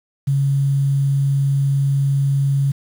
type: tone with quantisation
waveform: sine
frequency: 138.59 Hz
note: C#3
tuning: in tune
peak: -14 dBFS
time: 0.27-2.72 s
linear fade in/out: 10 ms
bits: 7
effects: none